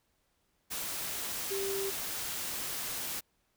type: tone in noise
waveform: sine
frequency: 392 Hz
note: G4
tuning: in tune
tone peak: -33 dBFS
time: 1.5-1.91 s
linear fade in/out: 20 ms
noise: white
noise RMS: -37 dBFS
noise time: 0.7-3.21 s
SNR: +1 dB
effects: pink hiss -75 dBFS RMS until 3.56 s